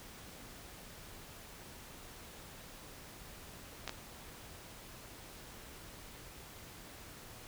clicks, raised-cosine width 0.2 ms, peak -21 dBFS, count 2, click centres 3.877 / 3.894 s, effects pink hiss -52 dBFS RMS until 7.47 s

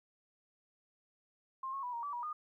sine tone with pitch steps, 1059 / 1093 / 983 / 938 / 1153 / 962 / 1223 Hz, C6 / C#6 / B5 / A#5 / D6 / B5 / D#6, +21 / -25 / -8 / +11 / -32 / -46 / -30 cents, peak -37 dBFS, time 1.63-2.33 s, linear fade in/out 5 ms, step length 100 ms, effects 13-bit

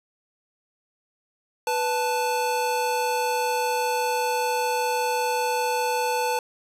square tone pair together, 493.9 / 880 Hz, B4 / A5, 0 / 0 cents, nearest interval minor seventh, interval 1000 cents, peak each -27 / -25 dBFS, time 1.67-6.39 s, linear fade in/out 2 ms, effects resampled to 32000 Hz + 9-bit

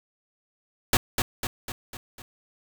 pink noise with echo, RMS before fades -19 dBFS, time 0.93-0.97 s, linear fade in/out 2 ms, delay 250 ms, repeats 5, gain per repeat -5 dB, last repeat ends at 2.22 s, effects none

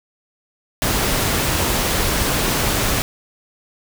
pink noise, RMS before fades -19 dBFS, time 0.82-3.02 s, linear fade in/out 0 ms, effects none

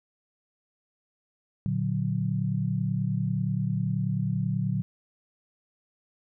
sine chord, Bb augmented, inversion none, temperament equal, 116.54 / 146.83 / 185 Hz, Bb2 / D3 / F#3, 0 / 0 / 0 cents, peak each -29 dBFS, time 1.66-4.82 s, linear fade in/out 0 ms, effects none

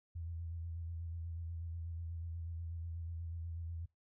sine tone with vibrato, 83.5 Hz, E2, 23 cents sharp, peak -40 dBFS, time 0.15-3.86 s, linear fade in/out 10 ms, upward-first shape square, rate 8.2 Hz, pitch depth 30 cents each way, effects noise-tail reverb RT60 0.2 s tail -24 dB re dry

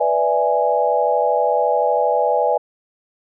sine chord, E dominant seventh, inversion second, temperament equal, 493.9 / 587.3 / 659.3 / 830.6 Hz, B4 / D5 / E5 / G#5, 0 / 0 / 0 / 0 cents, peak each -20 / -20 / -21 / -19 dBFS, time 0-2.58 s, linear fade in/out 10 ms, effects none

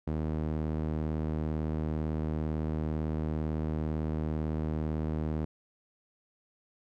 sawtooth tone with band-pass filter, 77.9 Hz, D#2, 3 cents sharp, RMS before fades -32 dBFS, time 0.07-5.45 s, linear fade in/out 5 ms, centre 230 Hz, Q 0.66, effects none

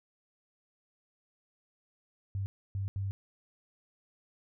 sine tone bursts at uneven times, 98 Hz, G2, in tune, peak -31 dBFS, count 3, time 2.35-2.46 / 2.75-2.88 / 2.96-3.11 s, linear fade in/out 0 ms, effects none

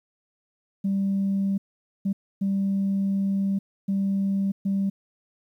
sine tone bursts at uneven times, 196 Hz, G3, in tune, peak -20 dBFS, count 5, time 0.84-1.58 / 2.05-2.13 / 2.41-3.59 / 3.88-4.52 / 4.65-4.9 s, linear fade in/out 10 ms, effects tanh soft clip ceiling -18 dBFS + 10-bit

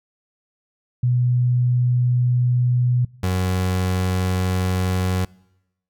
sine / 30% pulse tone pair in turn, 123.47 / 92.29 Hz, B2 / F#2, 0 / -4 cents, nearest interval perfect fourth, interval 504 cents, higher first, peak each -15 / -16 dBFS, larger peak first, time 1.03-3.05 / 3.23-5.25 s, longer neither, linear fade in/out 5 ms, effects noise-tail reverb RT60 0.9 s tail -24 dB re dry

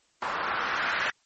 blue noise with low-pass filter sweep, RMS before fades -29 dBFS, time 0.22-1.1 s, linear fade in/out 2 ms, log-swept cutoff 1100 to 1700 Hz, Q 2.4, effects white hiss -67 dBFS RMS until 1.25 s + MP3 32 kbps

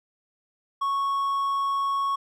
triangle tone, 1106 Hz, C#6, 4 cents flat, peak -21 dBFS, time 0.81-2.16 s, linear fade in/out 10 ms, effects none

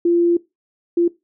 sine tone bursts at uneven times, 344 Hz, F4, 26 cents flat, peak -12 dBFS, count 2, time 0.05-0.37 / 0.97-1.08 s, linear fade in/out 5 ms, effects noise-tail reverb RT60 0.2 s tail -19 dB re dry

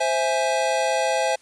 square chord, C augmented, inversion none, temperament equal, 523.3 / 659.3 / 830.6 Hz, C5 / E5 / G#5, 0 / 0 / 0 cents, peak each -25 dBFS, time 0-1.36 s, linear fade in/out 10 ms, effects white hiss -55 dBFS RMS until 1.41 s + resampled to 22050 Hz

